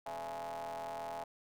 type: ring-modulated tone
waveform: 40% pulse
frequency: 81.6 Hz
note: E2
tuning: 17 cents flat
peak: -36 dBFS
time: 0.06-1.24 s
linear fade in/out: 5 ms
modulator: 757 Hz
effects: none